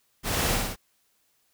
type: noise with echo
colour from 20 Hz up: pink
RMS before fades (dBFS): -28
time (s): 0.23-0.59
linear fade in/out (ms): 50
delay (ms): 58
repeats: 3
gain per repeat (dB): -2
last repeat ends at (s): 0.764
effects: white hiss -69 dBFS RMS until 1.53 s